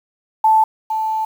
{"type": "tone pair in turn", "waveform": "sine", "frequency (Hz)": [877, 877], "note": ["A5", "A5"], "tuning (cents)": [-6, -6], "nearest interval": "unison", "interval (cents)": 0, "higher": "neither", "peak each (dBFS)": [-9, -17], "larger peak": "first", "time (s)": [[0.44, 0.64], [0.9, 1.25]], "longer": "second", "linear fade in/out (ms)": 5, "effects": ["7-bit"]}